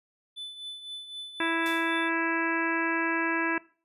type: tone with tremolo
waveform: triangle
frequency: 3500 Hz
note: A7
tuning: 10 cents flat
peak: -33 dBFS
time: 0.36-2.1 s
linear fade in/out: 20 ms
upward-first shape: triangle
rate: 3.9 Hz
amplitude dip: 65%
type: harmonic tone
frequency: 330 Hz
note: E4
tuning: 2 cents sharp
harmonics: 1 / 2 / 3 / 4 / 5 / 6 / 7 / 8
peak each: -30 / -38 / -33 / -38 / -30 / -37 / -37 / -37 dBFS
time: 1.4-3.58 s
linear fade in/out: 2 ms
type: noise with exponential decay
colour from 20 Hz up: white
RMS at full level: -41 dBFS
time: 1.66-2.11 s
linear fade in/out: 0 ms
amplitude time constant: 97 ms
effects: noise-tail reverb RT60 0.4 s tail -21 dB re dry + resampled to 32000 Hz